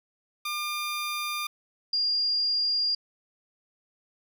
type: tone pair in turn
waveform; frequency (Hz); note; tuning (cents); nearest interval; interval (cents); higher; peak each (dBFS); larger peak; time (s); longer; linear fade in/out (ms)
15% pulse / sine; 1200 / 4812; D6 / D8; +37 / +41; 2 octaves; 2404; second; -23; neither; 0.45-1.47 / 1.93-2.95; neither; 5
effects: none